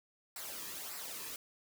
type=noise with flanger; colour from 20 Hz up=white; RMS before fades=-44 dBFS; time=0.36-1.36 s; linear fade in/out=2 ms; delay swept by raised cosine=0.3 to 1.4 ms; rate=1.7 Hz; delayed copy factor=-0.6; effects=none